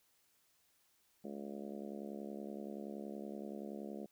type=harmonic tone; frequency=70.6 Hz; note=C#2; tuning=32 cents sharp; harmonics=3 / 4 / 5 / 6 / 7 / 8 / 9 / 10; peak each=-46 / -52 / -50 / -52 / -56 / -53 / -56 / -59 dBFS; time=1.24-4.06 s; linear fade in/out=5 ms; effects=white hiss -74 dBFS RMS until 4.11 s